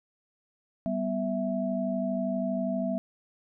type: tone cluster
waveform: sine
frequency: 194.1 / 246.6 / 658 Hz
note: G3 / B3 / E5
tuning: -17 / -2 / -3 cents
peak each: -31 dBFS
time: 0.86-2.98 s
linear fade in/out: 0 ms
effects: none